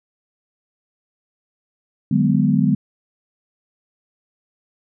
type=chord; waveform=sine; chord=G# half-diminished seventh; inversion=second; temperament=just; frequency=149.51 / 186.89 / 207.7 / 249.2 Hz; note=D3 / F#3 / G#3 / B3; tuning=+31 / +18 / 0 / +16 cents; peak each=-19 dBFS; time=2.11-2.75 s; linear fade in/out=5 ms; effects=none